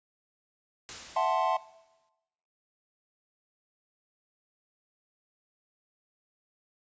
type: noise with exponential decay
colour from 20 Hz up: white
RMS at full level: -39 dBFS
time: 0.89-2.09 s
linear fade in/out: 0 ms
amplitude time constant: 260 ms
type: chord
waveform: triangle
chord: F# half-diminished seventh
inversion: third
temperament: equal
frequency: 659.3 / 740 / 880 / 1046.5 Hz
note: E5 / F#5 / A5 / C6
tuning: 0 / 0 / 0 / 0 cents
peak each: -28 dBFS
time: 1.16-1.57 s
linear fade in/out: 5 ms
effects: noise-tail reverb RT60 1.0 s tail -20 dB re dry + resampled to 16000 Hz